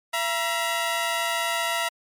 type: tone pair together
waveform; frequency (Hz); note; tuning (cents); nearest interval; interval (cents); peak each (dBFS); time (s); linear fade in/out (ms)
15% pulse; 674 / 953.2; E5 / A#5; +38 / +38; tritone; 600; -20; 0.13-1.89; 10
effects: MP3 64 kbps